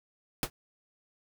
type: noise with exponential decay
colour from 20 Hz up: pink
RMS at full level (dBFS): -24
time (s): 0.43-0.5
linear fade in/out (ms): 1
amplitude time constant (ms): 15
effects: none